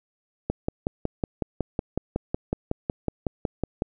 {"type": "click train", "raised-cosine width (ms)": 2, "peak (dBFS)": -11, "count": 19, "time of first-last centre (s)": [0.5, 3.821], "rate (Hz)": 5.42, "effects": []}